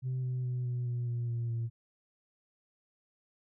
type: tone with pitch steps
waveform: sine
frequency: 128.7 / 126.78 / 124.89 / 123.03 / 121.2 / 119.39 / 117.61 / 115.86 Hz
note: C3 / B2 / B2 / B2 / B2 / A#2 / A#2 / A#2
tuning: -28 / +46 / +20 / -6 / -32 / +42 / +16 / -10 cents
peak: -29 dBFS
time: 0.02-1.7 s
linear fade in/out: 50 ms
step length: 210 ms
effects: tanh soft clip ceiling -29 dBFS